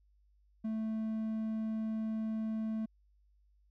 triangle tone, 220 Hz, A3, in tune, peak -31 dBFS, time 0.64-2.86 s, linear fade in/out 10 ms, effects added 50 Hz sine -65 dBFS peak until 3.7 s

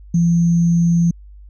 sine tone with sample-and-hold, 170.1 Hz, F3, 45 cents flat, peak -11 dBFS, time 0.14-1.11 s, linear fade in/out 5 ms, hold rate 6300 Hz, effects added 50 Hz sine -37 dBFS peak until 1.49 s + resampled to 16000 Hz

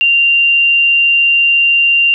sine tone, 2777 Hz, F7, 10 cents flat, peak -7 dBFS, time 0.01-2.14 s, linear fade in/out 0 ms, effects none

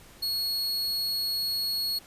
45% pulse tone, 4333 Hz, C#8, 40 cents flat, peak -26 dBFS, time 0.22-1.99 s, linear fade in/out 10 ms, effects pink hiss -52 dBFS RMS until 2.06 s + resampled to 32000 Hz

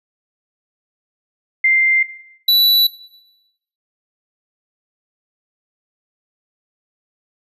sine / square tone pair in turn, 2093 / 3951 Hz, C7 / B7, 0 / 0 cents, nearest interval major seventh, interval 1100 cents, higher second, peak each -10 dBFS, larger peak neither, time 1.64-2.03 / 2.48-2.87 s, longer neither, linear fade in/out 5 ms, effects noise-tail reverb RT60 0.9 s tail -18 dB re dry + resampled to 32000 Hz

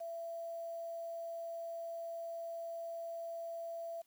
sine tone with quantisation, 670 Hz, E5, 28 cents sharp, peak -40 dBFS, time 0-4.02 s, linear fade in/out 10 ms, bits 10, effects white hiss -75 dBFS RMS until 4.06 s

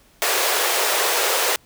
pink high-pass noise, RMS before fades -20 dBFS, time 0.22-1.56 s, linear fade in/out 0 ms, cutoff 390 Hz, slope 48 dB/octave, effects pink hiss -55 dBFS RMS until 1.65 s

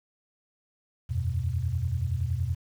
sine chord, E suspended second, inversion none, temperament equal with one note detuned, 81.98 / 92.5 / 123.47 Hz, E2 / F#2 / B2, -9 / 0 / 0 cents, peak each -30 dBFS, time 1.09-2.55 s, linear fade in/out 20 ms, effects 9-bit

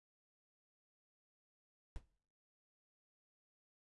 brown noise with exponential decay, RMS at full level -43 dBFS, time 1.96-2.05 s, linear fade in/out 0 ms, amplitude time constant 18 ms, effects noise-tail reverb RT60 0.5 s tail -18 dB re dry + resampled to 24000 Hz

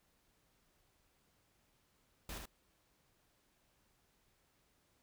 pink noise with echo, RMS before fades -45 dBFS, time 2.29-2.38 s, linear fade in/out 2 ms, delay 76 ms, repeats 1, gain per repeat -4 dB, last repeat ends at 2.456 s, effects pink hiss -75 dBFS RMS until 5.02 s

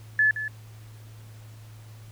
sine tone with echo, 1726 Hz, A6, 34 cents flat, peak -17 dBFS, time 0.19-0.31 s, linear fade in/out 2 ms, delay 170 ms, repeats 1, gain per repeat -11 dB, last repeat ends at 0.48 s, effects added 109 Hz sine -43 dBFS peak until 2.11 s + pink hiss -55 dBFS RMS until 2.11 s

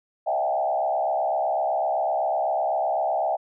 sine tone with frequency modulation, 713 Hz, F5, 36 cents sharp, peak -21 dBFS, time 0.26-3.37 s, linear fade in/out 20 ms, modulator 67.9 Hz, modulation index 1.6, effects none

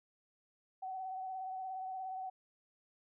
sine tone with vibrato, 755 Hz, F#5, 35 cents sharp, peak -39 dBFS, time 0.82-2.3 s, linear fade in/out 10 ms, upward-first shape triangle, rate 17 Hz, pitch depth 33 cents each way, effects none

